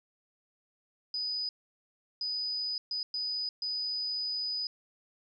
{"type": "tone bursts at uneven times", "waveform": "sine", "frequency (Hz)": 4978, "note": "D#8", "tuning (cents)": 0, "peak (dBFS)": -31, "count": 5, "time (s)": [[1.14, 1.49], [2.21, 2.78], [2.91, 3.03], [3.14, 3.49], [3.62, 4.67]], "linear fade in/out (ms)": 2, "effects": []}